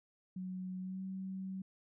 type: tone with pitch glide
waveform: sine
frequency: 185 to 189.98 Hz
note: F#3 to F#3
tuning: 0 to +46 cents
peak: -39 dBFS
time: 0.36-1.62 s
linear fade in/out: 5 ms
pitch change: +46 cents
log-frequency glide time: 0.8-1.02 s
effects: none